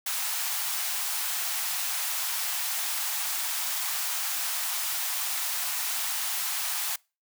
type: high-pass noise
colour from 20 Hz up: white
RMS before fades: -30 dBFS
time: 0.06-6.96 s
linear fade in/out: 5 ms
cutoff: 690 Hz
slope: 48 dB/octave
effects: noise-tail reverb RT60 0.3 s tail -25 dB re dry